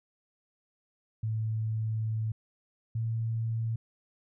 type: tone pair in turn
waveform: sine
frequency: 110.2 / 113.36 Hz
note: A2 / A#2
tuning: +3 / -48 cents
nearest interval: unison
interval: 49 cents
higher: second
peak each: -28 / -28 dBFS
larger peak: neither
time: 1.23-2.32 / 2.95-3.76 s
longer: first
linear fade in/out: 5 ms
effects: none